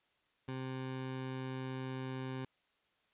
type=tone; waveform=20% pulse; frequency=130.81 Hz; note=C3; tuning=in tune; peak=-34 dBFS; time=0.48-2.45 s; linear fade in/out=5 ms; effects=white hiss -75 dBFS RMS until 3.13 s + resampled to 8000 Hz